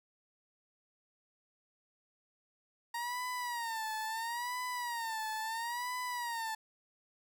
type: tone with vibrato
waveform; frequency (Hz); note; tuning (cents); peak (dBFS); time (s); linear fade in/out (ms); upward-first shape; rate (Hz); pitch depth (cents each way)
30% pulse; 932.3; A#5; 0; -33; 2.94-6.55; 5; sine; 0.74; 120
effects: none